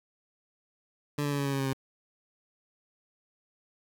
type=tone with pitch steps; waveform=20% pulse; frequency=146.1 / 144.26 / 142.43 / 140.64 / 138.86 / 137.11 / 135.37 / 133.67 Hz; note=D3 / D3 / C#3 / C#3 / C#3 / C#3 / C#3 / C3; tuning=-9 / -31 / +47 / +25 / +3 / -19 / -41 / +37 cents; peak=-23 dBFS; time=1.18-1.732 s; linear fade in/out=5 ms; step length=69 ms; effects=9-bit